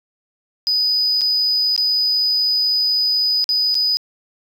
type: tone with dropouts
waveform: sine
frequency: 4978 Hz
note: D#8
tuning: in tune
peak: -13 dBFS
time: 0.67-3.97 s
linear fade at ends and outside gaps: 0 ms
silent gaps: 1.21-1.216 / 1.763-1.778 / 3.442-3.491 / 3.744-3.752 s
effects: tanh soft clip ceiling -12 dBFS + 9-bit